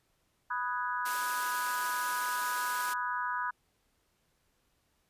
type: chord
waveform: sine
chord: G# minor seventh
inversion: first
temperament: equal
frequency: 987.8 / 1244.5 / 1480 / 1661.2 Hz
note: B5 / D#6 / F#6 / G#6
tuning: 0 / 0 / 0 / 0 cents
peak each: -34 / -37 / -37 / -40 dBFS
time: 0.5-3.51 s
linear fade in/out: 10 ms
type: high-pass noise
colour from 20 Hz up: white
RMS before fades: -39 dBFS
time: 1.05-2.94 s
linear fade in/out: 10 ms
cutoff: 310 Hz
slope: 12 dB/octave
effects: pink hiss -74 dBFS RMS until 5.09 s + resampled to 32000 Hz